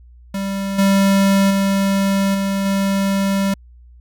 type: tone with level steps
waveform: square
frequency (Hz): 196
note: G3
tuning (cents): 0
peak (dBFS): -21 / -12 / -15 / -18 / -16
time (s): 0.34-3.54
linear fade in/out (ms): 5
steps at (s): 0.78 / 1.5 / 2.34 / 2.65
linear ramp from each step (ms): 10
effects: added 60 Hz sine -41 dBFS peak until 4 s